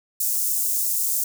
white high-pass noise, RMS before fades -23 dBFS, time 0.2-1.24 s, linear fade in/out 5 ms, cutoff 6700 Hz, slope 24 dB/octave, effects none

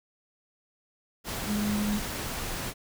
sine tone in noise, 208.2 Hz, G#3, 5 cents sharp, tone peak -26 dBFS, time 1.46-2.01 s, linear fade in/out 50 ms, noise pink, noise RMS -34 dBFS, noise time 1.24-2.74 s, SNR +5 dB, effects none

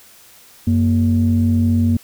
sine tone pair together, 93 / 234.3 Hz, F#2 / A#3, +9 / +9 cents, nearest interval octave + major third, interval 1600 cents, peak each -14 dBFS, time 0.67-1.97 s, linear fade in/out 5 ms, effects tanh soft clip ceiling -6 dBFS + white hiss -46 dBFS RMS until 2.03 s

